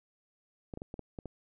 clicks, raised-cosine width 2 ms, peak -27 dBFS, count 7, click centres 0.738 / 0.774 / 0.819 / 0.941 / 0.993 / 1.188 / 1.257 s, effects none

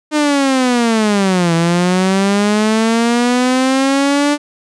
sawtooth linear two-way sweep, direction down then up, 306 to 164.81 to 294.5 Hz, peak -7 dBFS, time 0.11-4.38 s, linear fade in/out 50 ms, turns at 1.54 s, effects resampled to 22050 Hz

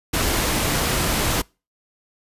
pink noise, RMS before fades -21 dBFS, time 0.13-1.42 s, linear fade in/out 10 ms, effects noise-tail reverb RT60 0.3 s tail -26 dB re dry + resampled to 32000 Hz

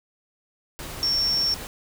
sine tone in noise, 5470 Hz, F8, 37 cents flat, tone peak -20 dBFS, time 1.03-1.54 s, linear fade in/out 0 ms, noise pink, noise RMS -36 dBFS, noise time 0.79-1.67 s, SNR +13 dB, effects none

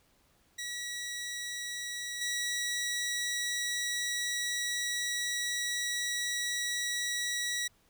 15% pulse tone with level steps, 1928 Hz, B6, 42 cents flat, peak -30 / -25 dBFS, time 0.58-7.68 s, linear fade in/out 10 ms, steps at 2.21 s, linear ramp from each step 5 ms, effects pink hiss -68 dBFS RMS until 7.89 s

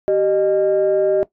sine tone pair together, 386.5 / 613.5 Hz, G4 / D#5, -24 / -25 cents, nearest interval minor sixth, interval 799 cents, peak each -15 dBFS, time 0.08-1.23 s, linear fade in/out 0 ms, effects noise-tail reverb RT60 0.1 s tail -17 dB re dry + tanh soft clip ceiling -8 dBFS

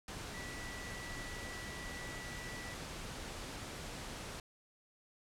sine tone in noise, 1956 Hz, B6, 17 cents flat, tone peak -48 dBFS, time 0.34-2.74 s, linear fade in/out 2 ms, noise pink, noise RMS -45 dBFS, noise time 0.08-4.4 s, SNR -6 dB, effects low-pass 9000 Hz 12 dB/octave

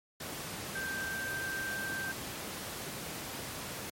sine tone in noise, 1568 Hz, G6, in tune, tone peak -35 dBFS, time 0.75-2.12 s, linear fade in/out 5 ms, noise pink, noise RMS -40 dBFS, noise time 0.2-3.9 s, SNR +2 dB, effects high-pass 100 Hz 12 dB/octave + MP3 64 kbps

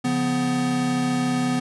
square tone cluster, 142.2 / 176.6 / 249.8 Hz, C#3 / F3 / B3, +45 / +20 / +20 cents, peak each -30 / -31 / -22 dBFS, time 0.04-1.6 s, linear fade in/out 10 ms, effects resampled to 24000 Hz

